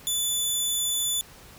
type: tone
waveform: 15% pulse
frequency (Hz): 3487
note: A7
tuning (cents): -16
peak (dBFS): -17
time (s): 0.07-1.21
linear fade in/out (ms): 0
effects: pink hiss -49 dBFS RMS until 1.58 s